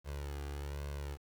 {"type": "tone with flanger", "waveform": "sawtooth", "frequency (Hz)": 71.5, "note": "D2", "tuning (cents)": -46, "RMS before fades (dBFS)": -41, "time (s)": [0.04, 1.18], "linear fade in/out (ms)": 50, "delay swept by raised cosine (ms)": [1.9, 2.51], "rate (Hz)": 1.2, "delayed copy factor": 0.8, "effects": ["10-bit"]}